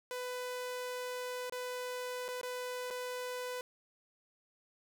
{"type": "tone with dropouts", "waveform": "sawtooth", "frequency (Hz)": 498.8, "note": "B4", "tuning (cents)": 17, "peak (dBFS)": -34, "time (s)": [0.11, 3.61], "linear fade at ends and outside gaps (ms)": 1, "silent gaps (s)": [[1.497, 1.523], [2.282, 2.286], [2.413, 2.431], [2.904, 2.908]], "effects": []}